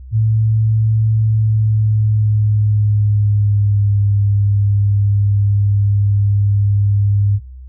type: tone with pitch glide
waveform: sine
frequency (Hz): 110 to 101.45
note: A2 to G#2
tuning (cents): 0 to -40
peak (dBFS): -11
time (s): 0.11-7.4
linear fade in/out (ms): 50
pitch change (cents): -140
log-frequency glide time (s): 1.15-4.01
effects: noise-tail reverb RT60 0.2 s tail -17 dB re dry + added 64 Hz sine -31 dBFS peak until 7.68 s